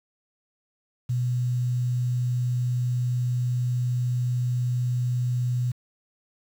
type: tone with quantisation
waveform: sine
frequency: 123.47 Hz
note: B2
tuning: in tune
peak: -22 dBFS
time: 1.09-5.72 s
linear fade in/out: 10 ms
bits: 8
effects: none